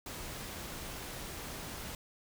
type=noise; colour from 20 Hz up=pink; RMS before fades=-43 dBFS; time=0.06-1.95 s; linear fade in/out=2 ms; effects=none